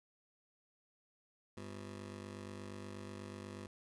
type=ring-modulated tone; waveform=20% pulse; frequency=149.1 Hz; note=D3; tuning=27 cents sharp; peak=-38 dBFS; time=1.57-3.67 s; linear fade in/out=2 ms; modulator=50.4 Hz; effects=resampled to 24000 Hz